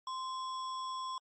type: tone with sample-and-hold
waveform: sine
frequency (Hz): 1041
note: C6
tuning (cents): -9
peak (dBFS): -36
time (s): 0.07-1.18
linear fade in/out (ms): 2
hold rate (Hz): 4410
effects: low-pass 8000 Hz 12 dB/octave + MP3 32 kbps